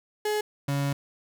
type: tone pair in turn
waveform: 35% pulse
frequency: 422.6 / 140.68 Hz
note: G#4 / C#3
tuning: +30 / +26 cents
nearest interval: octave + perfect fifth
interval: 1904 cents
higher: first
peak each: -23 / -23 dBFS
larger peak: neither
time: 0.25-0.41 / 0.68-0.93 s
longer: second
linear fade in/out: 5 ms
effects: none